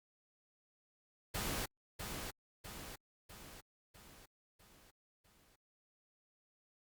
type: noise with echo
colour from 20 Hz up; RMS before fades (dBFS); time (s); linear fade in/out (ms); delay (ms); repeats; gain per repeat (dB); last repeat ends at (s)
pink; -39; 1.34-1.66; 10; 650; 6; -5; 5.56
effects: Opus 48 kbps